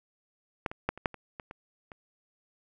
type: clicks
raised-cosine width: 0.5 ms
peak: -14 / -24 / -12 / -29 / -11 / -28 / -24 / -27 / -29 dBFS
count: 9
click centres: 0.662 / 0.715 / 0.89 / 0.976 / 1.058 / 1.143 / 1.398 / 1.511 / 1.918 s
effects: none